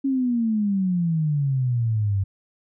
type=exponential sweep; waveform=sine; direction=down; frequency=276.3 to 95.4 Hz; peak=-19 dBFS; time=0.04-2.24 s; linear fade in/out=10 ms; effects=none